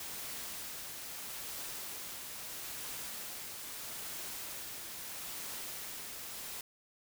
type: noise with tremolo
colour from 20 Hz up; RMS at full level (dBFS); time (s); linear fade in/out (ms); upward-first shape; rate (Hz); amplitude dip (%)
white; -42; 0-6.61; 2; triangle; 0.77; 30
effects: none